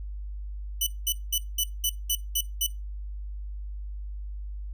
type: tone bursts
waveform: 10% pulse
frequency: 2981 Hz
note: F#7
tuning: 12 cents sharp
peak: -15 dBFS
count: 8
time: 0.81-2.666 s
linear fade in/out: 5 ms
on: 57 ms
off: 200 ms
effects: noise-tail reverb RT60 0.2 s tail -17 dB re dry + added 50 Hz sine -33 dBFS peak until 4.73 s